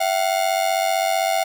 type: ring-modulated tone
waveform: 45% pulse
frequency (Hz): 714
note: F5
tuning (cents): +38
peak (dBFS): -15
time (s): 0-1.44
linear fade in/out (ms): 10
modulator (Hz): 47.8
effects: none